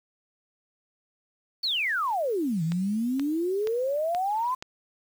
sine exponential two-way sweep, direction down then up, 4611 to 156.6 to 1048 Hz, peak -24 dBFS, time 1.63-4.55 s, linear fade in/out 10 ms, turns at 2.63 s
click train, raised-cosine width 0.2 ms, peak -19 dBFS, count 5, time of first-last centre 2.72-4.625 s, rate 2.1 Hz
effects 8-bit

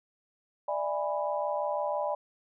sine chord, E dominant seventh, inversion third, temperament just, 593.3 / 659.3 / 824.1 / 988.9 Hz, D5 / E5 / G#5 / B5, +18 / 0 / -14 / +2 cents, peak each -31 / -37 / -34 / -35 dBFS, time 0.68-2.15 s, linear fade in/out 5 ms, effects none

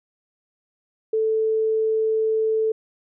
sine tone, 440 Hz, A4, in tune, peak -18 dBFS, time 1.13-2.72 s, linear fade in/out 5 ms, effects none

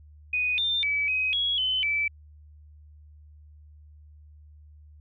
sine tone with pitch steps, 2487 / 3597 / 2292 / 2526 / 3329 / 3042 / 2315 Hz, D#7 / A7 / D7 / D#7 / G#7 / F#7 / D7, -1 / +37 / -43 / +26 / +3 / +47 / -25 cents, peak -23 dBFS, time 0.33-2.08 s, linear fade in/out 5 ms, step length 250 ms, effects added 75 Hz sine -48 dBFS peak until 5 s

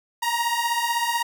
sawtooth beating tone pair, 932.3 / 948.3 Hz, A#5 / A#5, 0 / +29 cents, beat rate 16 Hz, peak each -21 dBFS, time 0.22-1.23 s, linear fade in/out 10 ms, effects none

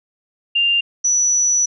sine tone pair in turn, 2794 / 5920 Hz, F7 / F#8, 0 / 0 cents, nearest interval octave + minor second, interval 1300 cents, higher second, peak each -13 dBFS, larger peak neither, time 0.55-0.81 / 1.04-1.66 s, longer second, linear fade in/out 10 ms, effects none

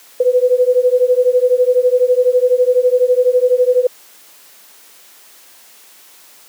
sine beating tone pair, 493.9 / 505.9 Hz, B4 / B4, 0 / +42 cents, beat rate 12 Hz, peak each -12 dBFS, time 0.2-3.87 s, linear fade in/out 5 ms, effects white hiss -44 dBFS RMS until 6.48 s + high-pass 300 Hz 12 dB/octave

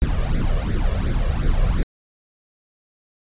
brown noise with flanger, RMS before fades -19 dBFS, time 0.02-1.83 s, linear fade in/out 0 ms, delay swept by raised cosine 0.5 to 1.8 ms, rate 2.8 Hz, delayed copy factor +0.75, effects resampled to 8000 Hz

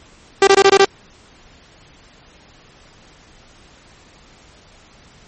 sawtooth tone bursts, 392 Hz, G4, in tune, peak -3 dBFS, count 6, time 0.42-0.847 s, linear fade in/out 2 ms, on 52 ms, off 23 ms, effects pink hiss -47 dBFS RMS until 5.27 s + MP3 32 kbps

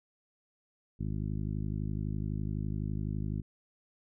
harmonic tone, 51.91 Hz, G#1, in tune, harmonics 1 / 2 / 3 / 4 / 5 / 6 / 7, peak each -37 / -36 / -37 / -40 / -46 / -47 / -53 dBFS, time 0.99-3.42 s, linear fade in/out 20 ms, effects none

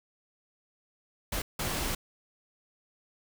pink noise bursts at uneven times, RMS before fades -32 dBFS, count 2, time 1.32-1.42 / 1.59-1.95 s, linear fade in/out 5 ms, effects none

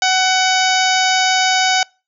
harmonic tone with a mistuned harmonic, 749 Hz, F#5, 21 cents sharp, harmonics 1 / 2 / 3 / 4 / 5 / 6 / 7 / 8 / 9, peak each -16 / -19 / -21 / -22 / -23 / -24 / -24 / -25 / -26 dBFS, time 0.02-1.83 s, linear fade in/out 2 ms, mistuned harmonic 6, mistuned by +54 cents, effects noise-tail reverb RT60 0.3 s tail -25 dB re dry

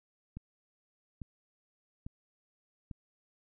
click train, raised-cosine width 5 ms, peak -29 dBFS, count 4, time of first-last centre 0.37-2.912 s, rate 1.18 Hz, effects none

